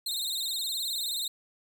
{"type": "tone with vibrato", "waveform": "sawtooth", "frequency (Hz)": 3922, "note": "B7", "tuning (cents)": -13, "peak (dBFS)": -27, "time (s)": [0.06, 1.28], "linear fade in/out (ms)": 5, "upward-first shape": "sine", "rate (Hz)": 19, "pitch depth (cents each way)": 130, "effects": []}